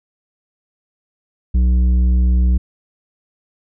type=tone with tanh clipping; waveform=sine; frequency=61.74 Hz; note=B1; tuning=in tune; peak=-12 dBFS; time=1.54-2.58 s; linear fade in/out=10 ms; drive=8 dB; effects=none